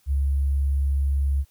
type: tone with sample-and-hold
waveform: sine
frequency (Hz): 69.3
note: C#2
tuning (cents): 0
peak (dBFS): -19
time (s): 0.06-1.45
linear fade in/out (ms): 50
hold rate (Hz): 11025
effects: white hiss -63 dBFS RMS until 1.5 s